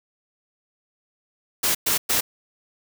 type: noise bursts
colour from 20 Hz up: white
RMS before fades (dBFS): -21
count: 3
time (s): 1.63-2.21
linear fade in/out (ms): 10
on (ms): 120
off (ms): 110
effects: none